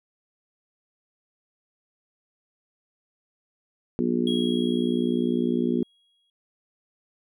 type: harmonic tone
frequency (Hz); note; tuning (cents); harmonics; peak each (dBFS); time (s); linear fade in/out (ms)
60; B1; -49; 3 / 4 / 5 / 6 / 7; -30 / -24 / -31 / -27 / -32; 3.99-5.83; 0
type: tone with exponential decay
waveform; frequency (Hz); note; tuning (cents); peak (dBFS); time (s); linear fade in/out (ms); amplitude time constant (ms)
triangle; 3300; G#7; -12; -27; 4.27-6.3; 2; 440
effects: none